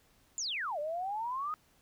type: exponential two-way sweep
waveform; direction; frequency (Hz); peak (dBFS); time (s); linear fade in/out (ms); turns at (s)
sine; down then up; 7390 to 577 to 1269; -33; 0.38-1.54; 0; 0.79
effects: pink hiss -67 dBFS RMS until 1.81 s